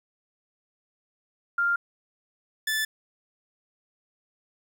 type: tone pair in turn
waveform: sine / sawtooth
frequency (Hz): 1396.9 / 1749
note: F6 / A6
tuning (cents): 0 / -11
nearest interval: major third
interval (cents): 389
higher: second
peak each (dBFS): -21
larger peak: neither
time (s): 1.58-1.76 / 2.67-2.85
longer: neither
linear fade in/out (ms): 5
effects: 10-bit